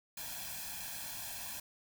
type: noise with comb filter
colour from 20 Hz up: white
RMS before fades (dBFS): -43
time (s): 0.17-1.6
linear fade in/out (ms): 5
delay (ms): 1.2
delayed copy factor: +0.85
effects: none